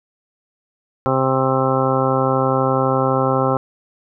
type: harmonic tone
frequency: 132.1 Hz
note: C3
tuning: 17 cents sharp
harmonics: 1 / 2 / 3 / 4 / 5 / 6 / 7 / 8 / 9 / 10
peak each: -22 / -23 / -23 / -20 / -30 / -23 / -32 / -24 / -31 / -24 dBFS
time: 1.06-3.57 s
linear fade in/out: 0 ms
effects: none